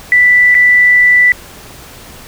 sine tone with dropouts, 1975.5 Hz, B6, in tune, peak -4 dBFS, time 0.12-1.32 s, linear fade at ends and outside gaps 1 ms, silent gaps 0.545-0.55 s, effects pink hiss -34 dBFS RMS until 2.27 s

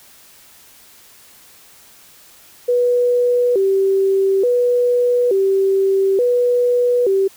sine tone with vibrato, 435.6 Hz, A4, 17 cents flat, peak -12 dBFS, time 2.68-7.28 s, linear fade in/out 10 ms, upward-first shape square, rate 0.57 Hz, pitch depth 200 cents each way, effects white hiss -46 dBFS RMS until 7.36 s

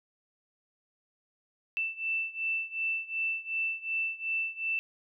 sine beating tone pair, 2660 / 2662.7 Hz, E7 / E7, +15 / +17 cents, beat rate 2.7 Hz, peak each -32 / -34 dBFS, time 1.77-4.79 s, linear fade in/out 0 ms, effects none

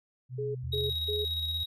sine tone, 126.5 Hz, B2, 42 cents sharp, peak -35 dBFS, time 0.29-0.95 s, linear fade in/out 50 ms
sine tone bursts, 420.9 Hz, G#4, 23 cents sharp, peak -31 dBFS, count 3, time 0.38-1.25 s, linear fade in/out 10 ms, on 170 ms, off 180 ms
sine tone with vibrato, 80.7 Hz, E2, 36 cents flat, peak -35 dBFS, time 0.63-1.64 s, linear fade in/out 10 ms, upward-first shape sine, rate 4.5 Hz, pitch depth 27 cents each way
triangle tone with tremolo, 3801 Hz, A#7, 33 cents sharp, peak -28 dBFS, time 0.72-1.66 s, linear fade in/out 10 ms, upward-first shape square, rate 17 Hz, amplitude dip 35%
effects none

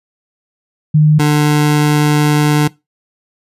sine / 25% pulse tone pair in turn, 152.5 / 149.1 Hz, D#3 / D3, -34 / +27 cents, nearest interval unison, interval 39 cents, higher first, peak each -5 dBFS, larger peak neither, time 0.94-1.19 / 1.19-2.68 s, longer second, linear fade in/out 10 ms, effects noise-tail reverb RT60 0.2 s tail -20 dB re dry + resampled to 32000 Hz

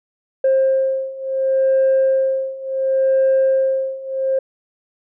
sine beating tone pair, 531 / 531.7 Hz, C5 / C5, +25 / +28 cents, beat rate 0.7 Hz, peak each -17 / -15 dBFS, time 0.44-4.39 s, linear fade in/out 5 ms, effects tanh soft clip ceiling -9 dBFS

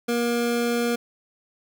square tone pair together, 237.4 / 474.8 Hz, A#3 / A#4, +32 / +32 cents, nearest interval octave, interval 1200 cents, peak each -25 dBFS, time 0.08-0.96 s, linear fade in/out 10 ms, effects none

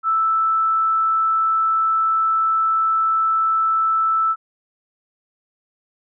sine tone, 1318.5 Hz, E6, in tune, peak -15 dBFS, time 0.03-4.36 s, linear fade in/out 50 ms, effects none

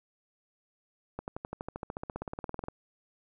accelerating click train, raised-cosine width 1 ms, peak -22 dBFS, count 24, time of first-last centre 1.19-2.684 s, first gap 89 ms, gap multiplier 0.97, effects none

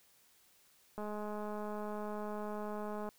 click train, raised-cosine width 1 ms, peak -29 dBFS, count 444, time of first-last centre 0.98-3.09 s, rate 210 Hz, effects white hiss -67 dBFS RMS until 3.18 s

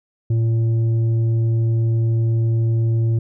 triangle tone with tanh clipping, 114 Hz, A#2, 38 cents flat, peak -16 dBFS, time 0.3-3.19 s, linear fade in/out 5 ms, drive 10 dB, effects none

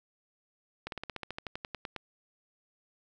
slowing click train, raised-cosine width 0.3 ms, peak -21 dBFS, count 15, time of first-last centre 0.87-1.963 s, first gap 52 ms, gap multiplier 1.06, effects none

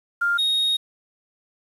sine / triangle tone pair in turn, 1400 / 3738 Hz, F6 / A#7, +4 / +4 cents, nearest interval octave + perfect fourth, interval 1700 cents, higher second, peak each -18 / -17 dBFS, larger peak second, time 0.21-0.38 / 0.38-0.77 s, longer second, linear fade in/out 10 ms, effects resampled to 32000 Hz + 8-bit

